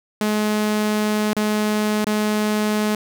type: tone with dropouts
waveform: sawtooth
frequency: 212.1 Hz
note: G#3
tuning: 37 cents sharp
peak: -14 dBFS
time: 0.21-2.95 s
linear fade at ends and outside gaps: 2 ms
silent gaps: 1.332-1.366 / 2.045-2.068 s
effects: none